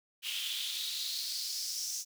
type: noise with high-pass filter sweep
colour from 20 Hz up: pink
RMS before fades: -37 dBFS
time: 0.22-2.05 s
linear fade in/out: 50 ms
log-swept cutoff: 2900 to 6000 Hz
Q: 4.8
effects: none